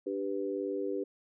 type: chord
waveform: sine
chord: G major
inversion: second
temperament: equal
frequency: 293.7 / 392 / 493.9 Hz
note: D4 / G4 / B4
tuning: 0 / 0 / 0 cents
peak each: -37 / -34 / -37 dBFS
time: 0.06-1.04 s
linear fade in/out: 10 ms
effects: none